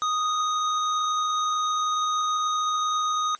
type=tone; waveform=square; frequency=1244.5 Hz; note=D#6; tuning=in tune; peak=-23 dBFS; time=0.02-3.35 s; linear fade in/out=0 ms; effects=white hiss -56 dBFS RMS until 3.39 s + MP3 32 kbps